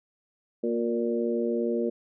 harmonic tone with a mistuned harmonic, 117.2 Hz, A#2, 10 cents sharp, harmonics 2 / 3 / 4 / 5, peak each -29 / -29 / -29 / -35 dBFS, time 0.63-1.9 s, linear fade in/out 10 ms, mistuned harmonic 3, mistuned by +24 cents, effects none

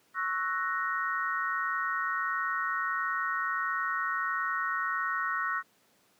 sine chord, F# dominant seventh, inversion second, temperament equal, 1108.7 / 1318.5 / 1480 / 1864.7 Hz, C#6 / E6 / F#6 / A#6, 0 / 0 / 0 / 0 cents, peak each -34 dBFS, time 0.14-5.63 s, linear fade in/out 50 ms, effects pink hiss -66 dBFS RMS until 6.19 s + high-pass 200 Hz 12 dB/octave

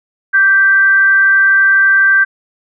sine tone with frequency modulation, 1568 Hz, G6, in tune, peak -6 dBFS, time 0.33-2.25 s, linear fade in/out 20 ms, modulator 408 Hz, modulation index 0.24, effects none

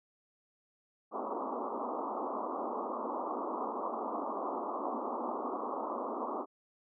white band-pass noise, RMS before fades -37 dBFS, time 1.11-6.46 s, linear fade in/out 50 ms, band 220 to 1200 Hz, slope 96 dB/octave, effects none

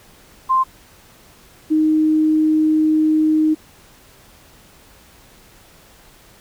sine tone pair in turn, 1046.5 / 311.1 Hz, C6 / D#4, 0 / 0 cents, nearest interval octave + major sixth, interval 2100 cents, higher first, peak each -12 dBFS, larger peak neither, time 0.49-0.64 / 1.7-3.55 s, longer second, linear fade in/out 20 ms, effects pink hiss -48 dBFS RMS until 6.4 s

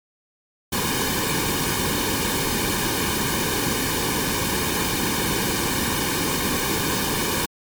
pink noise with comb filter, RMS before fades -23 dBFS, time 0.72-7.46 s, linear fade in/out 10 ms, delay 1.5 ms, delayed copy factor -0.75, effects MP3 96 kbps

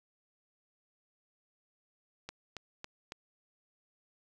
click train, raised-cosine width 0.2 ms, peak -24 dBFS, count 4, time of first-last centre 2.29-3.121 s, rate 3.61 Hz, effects none

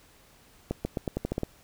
accelerating click train, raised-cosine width 2 ms, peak -15 dBFS, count 9, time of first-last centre 0.71-1.433 s, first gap 140 ms, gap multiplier 0.87, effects pink hiss -58 dBFS RMS until 1.63 s

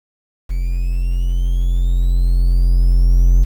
triangle tone with level ramp, 43.72 Hz, F1, 3 cents sharp, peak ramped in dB -14 to -5 dBFS, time 0.49-3.45 s, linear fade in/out 20 ms, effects 7-bit

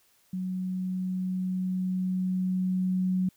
sine tone with level ramp, 185 Hz, F#3, in tune, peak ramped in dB -29 to -23 dBFS, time 0.33-3.29 s, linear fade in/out 5 ms, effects white hiss -65 dBFS RMS until 3.36 s

